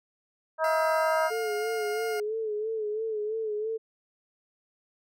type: harmonic tone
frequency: 318.4 Hz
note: D#4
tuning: 40 cents sharp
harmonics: 2 / 3 / 4 / 5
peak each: -25 / -29 / -31 / -33 dBFS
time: 0.58-1.31 s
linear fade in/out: 50 ms
type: tone with pitch glide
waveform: 20% pulse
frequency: 680 to 710.5 Hz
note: F5 to F5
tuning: -46 to +30 cents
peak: -28 dBFS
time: 0.64-2.2 s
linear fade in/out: 2 ms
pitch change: +76 cents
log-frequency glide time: 0.94-1.35 s
type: tone with vibrato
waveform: sine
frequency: 433.1 Hz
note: A4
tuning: 27 cents flat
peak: -28 dBFS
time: 1.3-3.78 s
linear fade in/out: 20 ms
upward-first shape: sine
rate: 3 Hz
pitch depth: 61 cents each way
effects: none